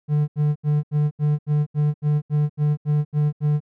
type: tone bursts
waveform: triangle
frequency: 148.8 Hz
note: D3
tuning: 23 cents sharp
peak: -14 dBFS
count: 13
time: 0.08-3.604 s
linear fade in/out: 50 ms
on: 200 ms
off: 77 ms
effects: none